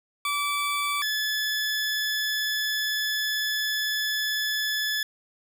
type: tone pair in turn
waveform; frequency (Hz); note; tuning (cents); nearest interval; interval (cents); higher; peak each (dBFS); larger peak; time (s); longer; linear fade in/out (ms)
20% pulse; 1156 / 1722.1; D6 / A6; -28 / -38; perfect fifth; 690; second; -20; neither; 0.25-1.02 / 1.02-5.03; second; 2
effects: none